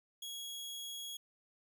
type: tone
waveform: sawtooth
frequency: 3322 Hz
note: G#7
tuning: in tune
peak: -39 dBFS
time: 0.22-1.17 s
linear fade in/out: 5 ms
effects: none